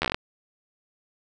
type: slowing click train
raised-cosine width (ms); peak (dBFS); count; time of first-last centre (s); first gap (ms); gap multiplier
0.3; -8; 8; 0.02-0.145; 12; 1.13
effects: none